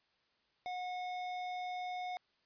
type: tone with hard clipping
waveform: sine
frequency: 727 Hz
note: F#5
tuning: 31 cents flat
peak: -40 dBFS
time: 0.66-2.17 s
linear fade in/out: 0 ms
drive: 14 dB
effects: white hiss -75 dBFS RMS until 2.45 s + resampled to 11025 Hz